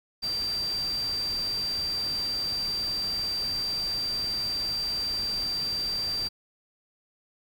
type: tone in noise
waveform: sine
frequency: 4699 Hz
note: D8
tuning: in tune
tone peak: -27 dBFS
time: 0.22-6.29 s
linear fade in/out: 20 ms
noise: pink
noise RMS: -41 dBFS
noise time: 0.22-6.29 s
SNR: +11 dB
effects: none